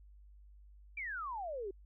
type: exponential sweep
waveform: sine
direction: down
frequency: 2398 to 370 Hz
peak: -38 dBFS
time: 0.97-1.71 s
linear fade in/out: 5 ms
effects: added 50 Hz sine -55 dBFS peak until 1.85 s